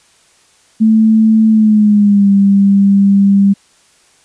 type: tone with pitch glide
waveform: sine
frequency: 220 to 198.28 Hz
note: A3 to G3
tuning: 0 to +20 cents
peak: -5 dBFS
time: 0.8-3.54 s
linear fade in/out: 20 ms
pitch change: -180 cents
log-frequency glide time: 1.49-2.3 s
effects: white hiss -50 dBFS RMS until 4.24 s + resampled to 22050 Hz